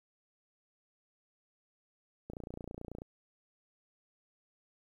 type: click train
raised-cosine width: 2 ms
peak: -29 dBFS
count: 22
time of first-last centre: 2.3-3.019 s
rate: 29.2 Hz
effects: 11-bit